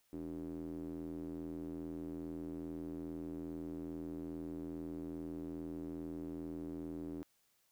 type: tone with band-pass filter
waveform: square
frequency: 41.2 Hz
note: E1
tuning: in tune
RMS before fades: -44 dBFS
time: 0.13-7.23 s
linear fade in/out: 0 ms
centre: 310 Hz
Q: 4.5
effects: white hiss -75 dBFS RMS until 7.71 s